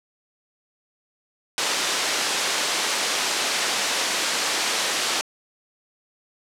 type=band-pass noise; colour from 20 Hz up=white; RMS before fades=-24 dBFS; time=1.58-5.21 s; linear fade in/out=0 ms; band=310 to 6100 Hz; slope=12 dB/octave; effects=low-pass 11000 Hz 12 dB/octave